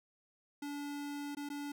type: tone with dropouts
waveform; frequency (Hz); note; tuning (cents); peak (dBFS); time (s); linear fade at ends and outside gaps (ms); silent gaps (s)
square; 288; D4; -34; -40; 0.62-1.72; 5; 1.35-1.369 / 1.49-1.5
effects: none